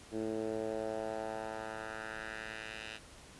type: tone with band-pass filter sweep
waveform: 10% pulse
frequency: 110 Hz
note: A2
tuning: in tune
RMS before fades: -40 dBFS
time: 0.11-3 s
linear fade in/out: 50 ms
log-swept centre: 330 to 2900 Hz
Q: 1.8
effects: pink hiss -55 dBFS RMS until 3.39 s + resampled to 24000 Hz